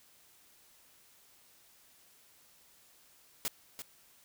white noise with echo, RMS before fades -34 dBFS, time 3.45-3.48 s, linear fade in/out 0 ms, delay 340 ms, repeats 1, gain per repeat -9 dB, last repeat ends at 3.82 s, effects white hiss -63 dBFS RMS until 4.24 s

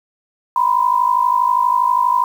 sine tone pair together, 967 / 1019.4 Hz, B5 / C6, -37 / -45 cents, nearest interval minor second, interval 92 cents, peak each -15 dBFS, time 0.56-2.24 s, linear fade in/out 2 ms, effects 7-bit

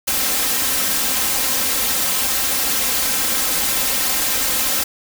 white noise with comb filter, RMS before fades -19 dBFS, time 0.07-4.84 s, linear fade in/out 10 ms, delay 3.8 ms, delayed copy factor +0.65, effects none

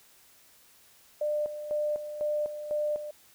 sine tone with tremolo, 598 Hz, D5, 31 cents sharp, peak -26 dBFS, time 1.21-3.11 s, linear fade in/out 5 ms, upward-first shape square, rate 2 Hz, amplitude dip 65%, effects white hiss -59 dBFS RMS until 3.34 s

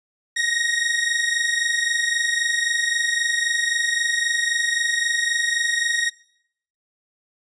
sawtooth tone pair together, 1864.7 / 1888.5 Hz, A#6 / A#6, 0 / +22 cents, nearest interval unison, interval 22 cents, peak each -19 dBFS, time 0.36-6.1 s, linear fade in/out 10 ms, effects noise-tail reverb RT60 0.7 s tail -23 dB re dry + resampled to 22050 Hz

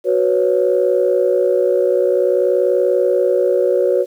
sine chord, F# suspended fourth, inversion none, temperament equal, 370 / 493.9 / 554.4 Hz, F#4 / B4 / C#5, 0 / 0 / 0 cents, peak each -16 dBFS, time 0.04-4.06 s, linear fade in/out 50 ms, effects tanh soft clip ceiling -3 dBFS + 8-bit

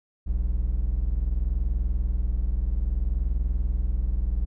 triangle tone pair together, 41.48 / 62.1 Hz, E1 / B1, +12 / +10 cents, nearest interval perfect fifth, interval 698 cents, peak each -23 dBFS, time 0.26-4.46 s, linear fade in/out 20 ms, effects none

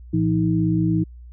sine tone cluster, 111.4 / 168.8 / 315.5 Hz, A2 / E3 / D#4, +22 / +41 / +24 cents, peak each -23 / -20 / -21 dBFS, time 0.13-1.04 s, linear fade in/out 10 ms, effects added 60 Hz sine -38 dBFS peak until 1.32 s

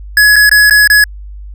square tone with dropouts, 1687 Hz, G#6, 27 cents sharp, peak -4 dBFS, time 0.17-1.04 s, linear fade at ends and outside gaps 2 ms, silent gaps 0.359-0.363 / 0.494-0.514 / 0.698-0.708 / 0.875-0.9 s, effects added 50 Hz sine -25 dBFS peak until 1.54 s

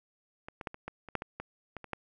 clicks, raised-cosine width 0.5 ms, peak -27 / -25 / -19 / -28 / -23 / -30 / -15 / -22 / -23 / -25 / -29 / -19 dBFS, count 12, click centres 0.485 / 0.612 / 0.672 / 0.744 / 0.88 / 1.087 / 1.153 / 1.221 / 1.4 / 1.767 / 1.843 / 1.933 s, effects none

